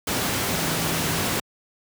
sine tone in noise, 164.81 Hz, E3, in tune, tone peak -32 dBFS, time 0.52-1.2 s, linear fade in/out 5 ms, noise pink, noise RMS -24 dBFS, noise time 0.07-1.4 s, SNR -11 dB, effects high-pass 100 Hz 12 dB/octave

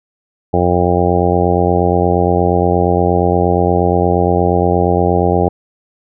harmonic tone, 88.5 Hz, F2, 23 cents sharp, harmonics 1 / 2 / 3 / 4 / 5 / 6 / 7 / 8 / 9, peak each -17 / -18 / -22 / -18 / -17 / -21 / -21 / -21 / -18 dBFS, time 0.53-5.49 s, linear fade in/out 10 ms, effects none

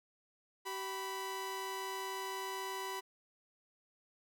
sawtooth tone pair together, 383.1 / 987.8 Hz, G4 / B5, -40 / 0 cents, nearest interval octave + major third, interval 1640 cents, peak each -39 / -37 dBFS, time 0.65-3.01 s, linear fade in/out 20 ms, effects none

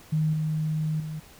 sine tone with level steps, 155.56 Hz, D#3, in tune, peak -21 / -24 / -31 dBFS, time 0.12-1.2 s, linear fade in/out 10 ms, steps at 0.33 / 1 s, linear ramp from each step 2 ms, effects pink hiss -51 dBFS RMS until 1.39 s

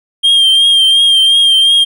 triangle tone with vibrato, 3196 Hz, G7, 33 cents sharp, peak -4 dBFS, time 0.23-1.85 s, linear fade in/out 20 ms, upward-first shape triangle, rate 2.8 Hz, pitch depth 41 cents each way, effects none

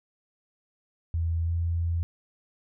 sine tone with pitch glide, 83 to 84.45 Hz, E2 to E2, +12 to +42 cents, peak -24 dBFS, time 1.14-2.03 s, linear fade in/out 0 ms, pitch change +30 cents, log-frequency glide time 1.45-1.5 s, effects none

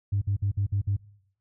sine tone bursts, 100 Hz, G2, 35 cents sharp, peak -21 dBFS, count 6, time 0.12-0.967 s, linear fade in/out 10 ms, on 97 ms, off 53 ms, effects noise-tail reverb RT60 0.7 s tail -22 dB re dry + tanh soft clip ceiling -18 dBFS

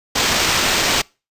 blue noise with sample-and-hold, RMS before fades -17 dBFS, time 0.15-1.02 s, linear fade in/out 10 ms, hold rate 11025 Hz, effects noise-tail reverb RT60 0.3 s tail -26 dB re dry + resampled to 32000 Hz

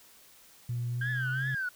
sine tone with pitch glide, 120.3 to 132.71 Hz, B2 to C3, -45 to +25 cents, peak -29 dBFS, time 0.69-1.55 s, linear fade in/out 5 ms, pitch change +170 cents, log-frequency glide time 0.89-1.44 s
sine tone with vibrato, 1585 Hz, G6, 19 cents sharp, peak -29 dBFS, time 1.01-1.69 s, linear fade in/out 5 ms, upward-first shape triangle, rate 2.6 Hz, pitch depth 160 cents each way
effects tanh soft clip ceiling -25 dBFS + white hiss -57 dBFS RMS until 1.75 s

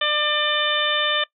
harmonic tone with a mistuned harmonic, 597 Hz, D5, 28 cents sharp, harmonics 1 / 2 / 3 / 4 / 5 / 6, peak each -27 / -26 / -25 / -30 / -24 / -24 dBFS, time 0.01-1.24 s, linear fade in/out 5 ms, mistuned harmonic 5, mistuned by +15 cents, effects noise-tail reverb RT60 0.1 s tail -21 dB re dry

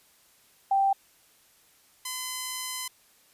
sine / 5% pulse tone pair in turn, 784 / 1019.8 Hz, G5 / C6, 0 / -45 cents, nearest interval perfect fourth, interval 455 cents, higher second, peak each -20 dBFS, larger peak neither, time 0.71-0.93 / 2.05-2.88 s, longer second, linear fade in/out 5 ms, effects white hiss -61 dBFS RMS until 3.33 s + resampled to 32000 Hz

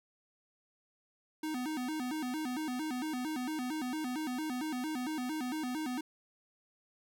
square tone with vibrato, 279.1 Hz, C#4, 12 cents sharp, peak -35 dBFS, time 1.43-6.01 s, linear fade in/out 5 ms, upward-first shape square, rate 4.4 Hz, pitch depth 190 cents each way, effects none

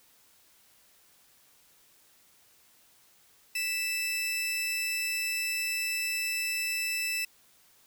sawtooth tone pair together, 1975.5 / 2637 Hz, B6 / E7, 0 / 0 cents, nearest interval perfect fourth, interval 500 cents, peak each -37 / -26 dBFS, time 3.55-7.25 s, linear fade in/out 5 ms, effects white hiss -62 dBFS RMS until 7.86 s

